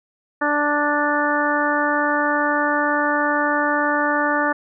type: harmonic tone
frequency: 293.7 Hz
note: D4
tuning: in tune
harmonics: 1 / 2 / 3 / 4 / 5 / 6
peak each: -24 / -24 / -24 / -24 / -24 / -24 dBFS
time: 0.41-4.53 s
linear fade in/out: 10 ms
effects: none